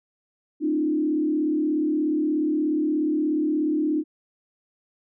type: tone with frequency modulation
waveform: sine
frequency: 304.9 Hz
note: D#4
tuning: 35 cents flat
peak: -20 dBFS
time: 0.6-4.04 s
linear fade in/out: 50 ms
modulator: 36.8 Hz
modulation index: 0.81
effects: none